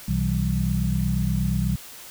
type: tone cluster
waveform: sine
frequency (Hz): 64.1 / 126.9 / 164.6 / 193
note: C2 / B2 / E3 / G3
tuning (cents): -35 / +47 / -2 / -27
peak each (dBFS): -26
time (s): 0.08-1.76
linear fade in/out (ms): 5
effects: white hiss -42 dBFS RMS until 2.1 s